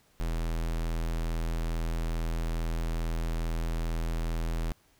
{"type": "tone", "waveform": "square", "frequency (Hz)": 41.17, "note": "E1", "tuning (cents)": -1, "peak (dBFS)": -29, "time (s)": [0.2, 4.72], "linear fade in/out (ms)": 0, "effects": ["pink hiss -65 dBFS RMS until 4.99 s"]}